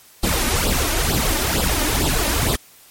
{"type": "noise with flanger", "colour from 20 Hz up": "pink", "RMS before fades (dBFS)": -19, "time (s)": [0.23, 2.56], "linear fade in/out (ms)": 5, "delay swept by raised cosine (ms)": [0.23, 3.33], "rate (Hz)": 2.2, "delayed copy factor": 0.75, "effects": ["white hiss -48 dBFS RMS until 2.9 s", "MP3 64 kbps"]}